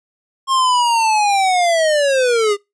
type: linear sweep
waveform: square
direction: down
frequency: 1079 to 397.6 Hz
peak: -13 dBFS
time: 0.47-2.57 s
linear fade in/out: 50 ms
effects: noise-tail reverb RT60 0.2 s tail -24 dB re dry + resampled to 22050 Hz